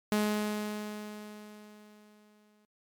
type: tone with exponential decay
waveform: sawtooth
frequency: 210.6 Hz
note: G#3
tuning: 24 cents sharp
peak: -21 dBFS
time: 0.12-2.65 s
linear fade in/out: 0 ms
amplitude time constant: 550 ms
effects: MP3 96 kbps